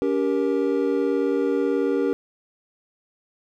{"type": "chord", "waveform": "triangle", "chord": "G diminished", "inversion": "second", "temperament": "just", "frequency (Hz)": [282.2, 392, 470.4], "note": ["Db4", "G4", "Bb4"], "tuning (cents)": [31, 0, 16], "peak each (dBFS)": -22, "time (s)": [0.02, 2.13], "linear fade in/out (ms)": 0, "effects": []}